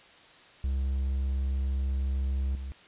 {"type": "tone with level steps", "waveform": "triangle", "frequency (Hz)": 66.9, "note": "C2", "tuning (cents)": 39, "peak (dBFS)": [-24, -32], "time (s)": [0.64, 2.72], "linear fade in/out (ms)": 0, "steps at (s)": 2.55, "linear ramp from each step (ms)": 2, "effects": ["white hiss -54 dBFS RMS until 2.87 s", "resampled to 8000 Hz"]}